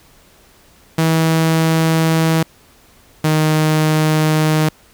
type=tone pair in turn; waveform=sawtooth; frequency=161.6 / 155.43 Hz; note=E3 / D#3; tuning=-34 / -1 cents; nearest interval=minor second; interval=67 cents; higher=first; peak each=-8 dBFS; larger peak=neither; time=0.98-2.43 / 3.24-4.69 s; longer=neither; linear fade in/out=5 ms; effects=pink hiss -49 dBFS RMS until 4.93 s